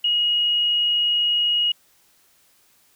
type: tone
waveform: sine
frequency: 2888 Hz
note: F#7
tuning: 43 cents flat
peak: -17 dBFS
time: 0.04-1.72 s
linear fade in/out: 5 ms
effects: white hiss -59 dBFS RMS until 2.95 s